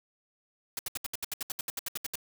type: noise bursts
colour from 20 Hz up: white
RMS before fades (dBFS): -34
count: 16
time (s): 0.77-2.156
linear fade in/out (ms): 2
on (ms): 21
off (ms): 70
effects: none